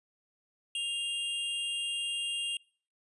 square tone pair together, 2800 / 3238 Hz, F7 / G#7, +4 / -45 cents, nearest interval minor third, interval 251 cents, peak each -33 / -39 dBFS, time 0.75-2.57 s, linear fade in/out 2 ms, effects noise-tail reverb RT60 0.5 s tail -26 dB re dry + resampled to 24000 Hz

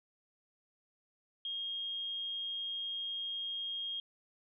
sine tone, 3244 Hz, G#7, 41 cents flat, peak -36 dBFS, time 1.45-4 s, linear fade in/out 2 ms, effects none

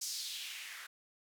blue noise with band-pass filter sweep, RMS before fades -43 dBFS, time 0.01-0.87 s, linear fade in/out 10 ms, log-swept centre 6000 to 1500 Hz, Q 2.4, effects none

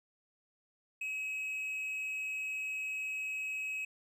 triangle tone with amplitude modulation, 2557 Hz, D#7, 47 cents sharp, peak -32 dBFS, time 1.01-3.85 s, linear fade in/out 5 ms, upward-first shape sine, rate 206 Hz, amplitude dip 35%, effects none

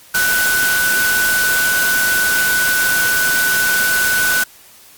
sine tone in noise, 1493 Hz, F#6, 15 cents sharp, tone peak -14 dBFS, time 0.14-4.44 s, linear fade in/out 10 ms, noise white, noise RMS -19 dBFS, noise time 0.14-4.44 s, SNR +2 dB, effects white hiss -44 dBFS RMS until 4.97 s + Opus 48 kbps

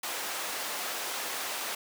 pink high-pass noise, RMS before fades -35 dBFS, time 0.03-1.75 s, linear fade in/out 5 ms, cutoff 630 Hz, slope 12 dB/octave, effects none

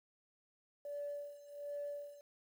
sine tone with tremolo, 578 Hz, D5, 28 cents flat, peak -38 dBFS, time 0.85-2.21 s, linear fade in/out 2 ms, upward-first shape sine, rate 1.3 Hz, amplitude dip 85%, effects tanh soft clip ceiling -35 dBFS + 11-bit

